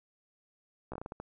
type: slowing click train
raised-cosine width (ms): 1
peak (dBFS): -26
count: 8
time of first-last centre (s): 0.92-1.2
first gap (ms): 15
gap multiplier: 1.32
effects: none